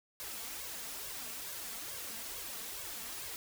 white noise with flanger, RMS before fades -43 dBFS, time 0.2-3.36 s, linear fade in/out 0 ms, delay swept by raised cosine 1.8 to 4.5 ms, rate 2.3 Hz, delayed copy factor +0.8, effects none

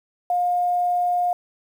sine tone with quantisation, 711 Hz, F5, 31 cents sharp, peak -18 dBFS, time 0.3-1.33 s, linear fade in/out 2 ms, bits 8, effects none

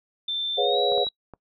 sine tone with pitch glide, 3558 to 3880 Hz, A7 to B7, +19 to -31 cents, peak -25 dBFS, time 0.28-1.09 s, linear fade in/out 5 ms, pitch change +150 cents, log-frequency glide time 0.6-0.79 s
sine chord, C# dominant seventh, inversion second, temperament equal with one note detuned, 415.3 / 493.9 / 554.4 / 716.8 Hz, G#4 / B4 / C#5 / E#5, 0 / 0 / 0 / +45 cents, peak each -26 dBFS, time 0.57-1.05 s, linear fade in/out 20 ms
clicks, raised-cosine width 1 ms, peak -27 dBFS, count 4, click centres 0.921 / 0.978 / 1.068 / 1.337 s
effects noise-tail reverb RT60 0.1 s tail -24 dB re dry

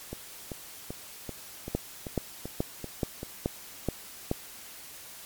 two click trains, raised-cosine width 2 ms, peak -22 / -13 dBFS, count 9 / 7, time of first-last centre 0.13-3.231 / 1.75-4.314 s, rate 2.58 / 2.34 Hz, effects white hiss -46 dBFS RMS until 5.25 s + MP3 96 kbps

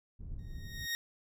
pink low-pass noise, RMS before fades -43 dBFS, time 0.19-0.87 s, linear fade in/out 20 ms, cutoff 120 Hz, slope 12 dB/octave
20% pulse tone with exponential growth, 1864.7 Hz, A#6, in tune, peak -26 dBFS, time 0.39-0.95 s, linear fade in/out 0 ms, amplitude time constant 120 ms
effects none

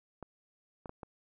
clicks, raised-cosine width 1 ms, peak -29 dBFS, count 4, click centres 0.227 / 0.858 / 0.894 / 1.032 s, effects none

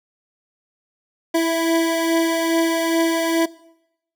25% pulse beating tone pair, 329.6 / 332 Hz, E4 / E4, 0 / +12 cents, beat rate 2.4 Hz, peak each -14 / -21 dBFS, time 1.34-3.46 s, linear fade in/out 10 ms, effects noise-tail reverb RT60 0.8 s tail -21 dB re dry

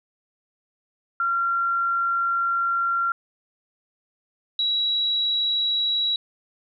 sine tone pair in turn, 1375 / 3889 Hz, F6 / B7, -27 / -27 cents, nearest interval octave + tritone, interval 1800 cents, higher second, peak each -20 dBFS, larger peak neither, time 1.2-3.12 / 4.59-6.16 s, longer first, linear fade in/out 2 ms, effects none

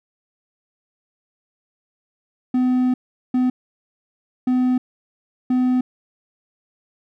triangle tone bursts at uneven times, 252.7 Hz, B3, 40 cents sharp, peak -13 dBFS, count 4, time 2.54-2.94 / 3.34-3.5 / 4.47-4.78 / 5.5-5.81 s, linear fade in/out 5 ms, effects none

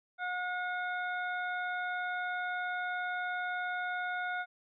harmonic tone, 723 Hz, F#5, 40 cents flat, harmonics 1 / 2 / 3 / 5, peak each -37 / -35 / -44 / -51 dBFS, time 0.18-4.46 s, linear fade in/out 50 ms, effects none

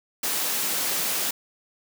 white high-pass noise, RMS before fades -26 dBFS, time 0.23-1.31 s, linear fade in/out 5 ms, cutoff 160 Hz, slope 24 dB/octave, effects none

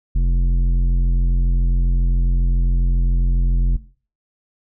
sine tone with tanh clipping, 43.68 Hz, F1, 1 cent sharp, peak -15 dBFS, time 0.15-3.77 s, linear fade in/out 10 ms, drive 10 dB, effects noise-tail reverb RT60 0.4 s tail -17 dB re dry

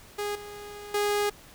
sawtooth tone with level steps, 412.2 Hz, G#4, 13 cents flat, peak -25 / -36 / -20 dBFS, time 0.18-1.3 s, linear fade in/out 10 ms, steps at 0.35 / 0.94 s, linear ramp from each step 5 ms, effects pink hiss -51 dBFS RMS until 1.54 s

